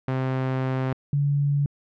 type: tone pair in turn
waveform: sawtooth / sine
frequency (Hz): 130.81 / 142.91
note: C3 / D3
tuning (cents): 0 / -47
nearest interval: major second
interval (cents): 153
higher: second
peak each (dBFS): -19 / -19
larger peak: neither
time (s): 0.08-0.93 / 1.13-1.66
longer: first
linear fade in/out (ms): 2
effects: low-pass 2000 Hz 12 dB/octave